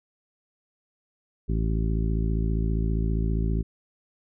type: harmonic tone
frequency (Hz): 55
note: A1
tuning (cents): 0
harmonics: 1 / 2 / 3 / 4 / 5 / 6 / 7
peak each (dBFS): -24 / -30 / -30 / -35 / -37 / -40 / -38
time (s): 1.48-3.63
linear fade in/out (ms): 20
effects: none